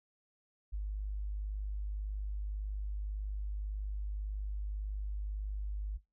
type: tone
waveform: sine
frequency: 50.9 Hz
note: G#1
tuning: 34 cents flat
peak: -34 dBFS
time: 0.72-5.98 s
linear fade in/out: 20 ms
effects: noise-tail reverb RT60 0.2 s tail -18 dB re dry

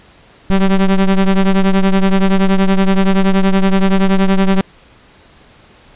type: ring-modulated tone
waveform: square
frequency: 97.3 Hz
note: G2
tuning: 12 cents flat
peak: -6 dBFS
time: 0.5-4.61 s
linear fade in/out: 0 ms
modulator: 92 Hz
effects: pink hiss -45 dBFS RMS until 5.95 s + resampled to 8000 Hz

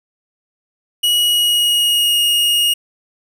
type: tone with pitch glide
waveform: 45% pulse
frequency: 2911 to 2863 Hz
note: F#7 to F7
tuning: -29 to +42 cents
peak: -12 dBFS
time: 1.03-2.74 s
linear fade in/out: 10 ms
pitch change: -29 cents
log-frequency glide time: 1.19-2.21 s
effects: none

